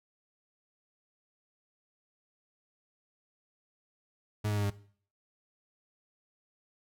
40% pulse tone with pitch steps, 105.8 / 104.1 / 102.43 / 100.79 Hz, G#2 / G#2 / G#2 / G2, +33 / +5 / -23 / +49 cents, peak -28 dBFS, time 4.44-4.704 s, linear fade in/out 10 ms, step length 66 ms, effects noise-tail reverb RT60 0.5 s tail -18 dB re dry

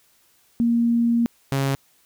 sine / sawtooth tone pair in turn, 234.4 / 136.71 Hz, A#3 / C#3, +10 / -24 cents, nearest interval major sixth, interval 934 cents, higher first, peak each -16 dBFS, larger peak neither, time 0.6-1.26 / 1.52-1.75 s, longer first, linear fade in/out 0 ms, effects white hiss -60 dBFS RMS until 2.05 s

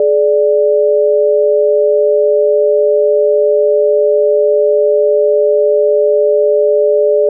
sine tone pair together, 423.7 / 587.3 Hz, G#4 / D5, +35 / 0 cents, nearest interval tritone, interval 565 cents, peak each -10 dBFS, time 0-7.29 s, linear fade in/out 2 ms, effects none

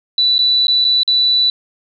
sine tone with dropouts, 3966 Hz, B7, 7 cents sharp, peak -10 dBFS, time 0.18-1.5 s, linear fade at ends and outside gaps 2 ms, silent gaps 0.382-0.39 / 0.67-0.681 / 0.844-0.849 / 1.033-1.077 s, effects none

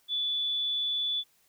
sine tone, 3461 Hz, A7, 29 cents flat, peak -27 dBFS, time 0.08-1.24 s, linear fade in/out 50 ms, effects white hiss -67 dBFS RMS until 1.48 s

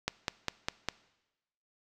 click train, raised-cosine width 0.2 ms, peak -12 dBFS, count 5, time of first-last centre 0.08-0.886 s, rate 4.96 Hz, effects noise-tail reverb RT60 1.0 s tail -20 dB re dry

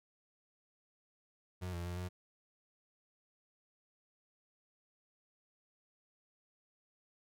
35% pulse tone with pitch steps, 90.9 / 86.3 / 88.2 / 90.3 Hz, F#2 / F2 / F2 / F#2, -30 / -20 / +18 / -42 cents, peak -37 dBFS, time 1.61-2.09 s, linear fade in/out 20 ms, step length 120 ms, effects none

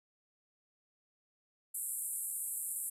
pink band-pass noise, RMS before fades -39 dBFS, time 1.74-2.9 s, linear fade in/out 10 ms, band 7900 to 13000 Hz, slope 96 dB/octave, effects none

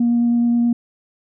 sine tone with vibrato, 237.1 Hz, A#3, 30 cents sharp, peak -12 dBFS, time 0-0.73 s, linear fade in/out 5 ms, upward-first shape triangle, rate 9.4 Hz, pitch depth 9 cents each way, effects tanh soft clip ceiling -10 dBFS

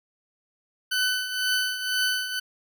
20% pulse tone with tremolo, 1505 Hz, F#6, 29 cents sharp, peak -16 dBFS, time 0.91-2.4 s, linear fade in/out 10 ms, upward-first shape triangle, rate 2 Hz, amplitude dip 70%, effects none

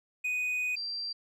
triangle / sine tone pair in turn, 2489 / 4712 Hz, D#7 / D8, 0 / +5 cents, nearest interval major seventh, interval 1105 cents, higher second, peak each -27 / -33 dBFS, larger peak first, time 0.24-0.76 / 0.76-1.13 s, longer first, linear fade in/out 10 ms, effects none

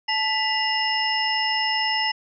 sine tone cluster, 871 / 1983 / 2834 / 5250 Hz, A5 / B6 / F7 / E8, -18 / +7 / +25 / -8 cents, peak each -26 dBFS, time 0.08-2.12 s, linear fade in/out 10 ms, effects none

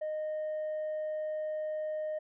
sine tone with tanh clipping, 617 Hz, D#5, 15 cents flat, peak -33 dBFS, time 0.01-2.19 s, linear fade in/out 10 ms, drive 1 dB, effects none

